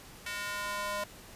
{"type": "tone with high-pass filter sweep", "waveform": "square", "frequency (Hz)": 204.6, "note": "G#3", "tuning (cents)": -26, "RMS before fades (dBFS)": -36, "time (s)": [0.26, 1.04], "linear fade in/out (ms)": 5, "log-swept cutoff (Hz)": [1800, 730], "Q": 1.6, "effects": ["pink hiss -51 dBFS RMS until 1.35 s", "resampled to 32000 Hz"]}